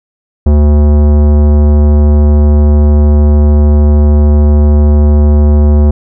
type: tone with tanh clipping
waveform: sine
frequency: 73.9 Hz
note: D2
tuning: 11 cents sharp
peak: -5 dBFS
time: 0.46-5.91 s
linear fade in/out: 5 ms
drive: 17 dB
effects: none

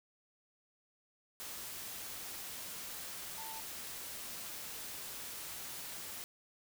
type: tone in noise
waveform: sine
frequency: 892 Hz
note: A5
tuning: 23 cents sharp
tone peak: -47 dBFS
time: 3.38-3.6 s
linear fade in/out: 0 ms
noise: white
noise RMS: -45 dBFS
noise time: 1.4-6.24 s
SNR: -5 dB
effects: none

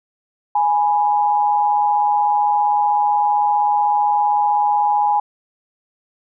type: tone pair together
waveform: sine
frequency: 830.6 / 986.3 Hz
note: G#5 / B5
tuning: 0 / -3 cents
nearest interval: minor third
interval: 297 cents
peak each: -14 / -21 dBFS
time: 0.55-5.2 s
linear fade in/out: 5 ms
effects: none

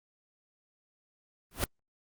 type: noise with exponential growth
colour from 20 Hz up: pink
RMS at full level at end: -25 dBFS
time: 1.51-1.64 s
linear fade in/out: 1 ms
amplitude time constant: 28 ms
effects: Opus 32 kbps

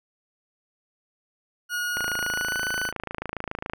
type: tone with pitch glide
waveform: 40% pulse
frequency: 1446 to 1495.3 Hz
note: F#6 to F#6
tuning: -40 to +18 cents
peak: -25 dBFS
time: 1.69-2.92 s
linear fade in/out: 50 ms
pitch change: +58 cents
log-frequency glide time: 2.17-2.6 s
type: click train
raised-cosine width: 0.5 ms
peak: -15 dBFS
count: 49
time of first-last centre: 1.97-3.735 s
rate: 27.2 Hz
effects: none

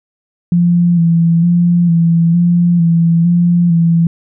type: tone with vibrato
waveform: sine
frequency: 170.4 Hz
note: F3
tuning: 42 cents flat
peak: -7 dBFS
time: 0.52-4.07 s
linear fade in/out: 2 ms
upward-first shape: square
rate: 1.1 Hz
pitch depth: 32 cents each way
effects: none

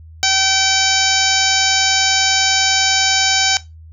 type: harmonic tone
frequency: 770 Hz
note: G5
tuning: 31 cents flat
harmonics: 1 / 2 / 3 / 4 / 5 / 6 / 7 / 8 / 9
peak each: -21 / -21 / -21 / -21 / -21 / -21 / -21 / -21 / -21 dBFS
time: 0.23-3.57 s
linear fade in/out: 0 ms
effects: noise-tail reverb RT60 0.2 s tail -17 dB re dry + added 80 Hz sine -36 dBFS peak until 3.92 s

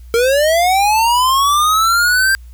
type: linear sweep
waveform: square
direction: up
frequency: 453.4 to 1589 Hz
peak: -11 dBFS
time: 0.14-2.35 s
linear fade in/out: 0 ms
effects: added 60 Hz sine -33 dBFS peak until 2.53 s + white hiss -55 dBFS RMS until 2.53 s

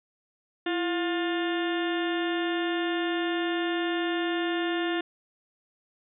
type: harmonic tone with a mistuned harmonic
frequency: 354.2 Hz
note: F4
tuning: 24 cents sharp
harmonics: 1 / 2 / 3 / 4 / 5 / 6 / 7 / 8 / 9 / 10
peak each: -27 / -35 / -41 / -38 / -35 / -44 / -47 / -39 / -46 / -41 dBFS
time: 0.66-5.01 s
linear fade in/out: 5 ms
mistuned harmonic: 1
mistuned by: -83 cents
effects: none

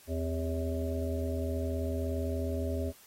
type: harmonic tone with a mistuned harmonic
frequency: 80.5 Hz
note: E2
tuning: 41 cents flat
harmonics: 1 / 3 / 5 / 7 / 8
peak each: -32 / -37 / -39 / -40 / -41 dBFS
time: 0.07-2.93 s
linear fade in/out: 50 ms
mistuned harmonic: 3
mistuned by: +120 cents
effects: white hiss -57 dBFS RMS until 3.06 s + AAC 48 kbps

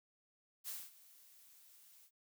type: noise with ADSR envelope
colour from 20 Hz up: blue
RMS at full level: -43 dBFS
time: 0.64-2.11 s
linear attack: 43 ms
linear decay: 220 ms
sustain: -20 dB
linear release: 68 ms
effects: none

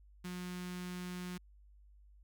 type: tone with notch filter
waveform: sawtooth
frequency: 180 Hz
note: F#3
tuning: 47 cents flat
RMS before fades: -43 dBFS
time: 0.24-1.38 s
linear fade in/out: 10 ms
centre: 590 Hz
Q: 0.67
effects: added 50 Hz sine -58 dBFS peak until 2.23 s

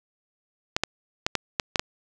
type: clicks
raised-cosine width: 0.2 ms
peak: -5 dBFS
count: 7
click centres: 0.765 / 0.836 / 1.265 / 1.353 / 1.598 / 1.758 / 1.795 s
effects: none

